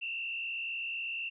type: tone with frequency modulation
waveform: sine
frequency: 2718 Hz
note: F7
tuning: 48 cents flat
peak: -34 dBFS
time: 0.01-1.3 s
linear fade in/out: 20 ms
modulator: 63.9 Hz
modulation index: 1.3
effects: none